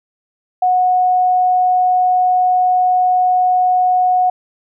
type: tone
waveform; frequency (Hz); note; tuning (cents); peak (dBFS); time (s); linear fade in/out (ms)
sine; 732; F#5; -19; -10; 0.62-4.3; 5
effects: none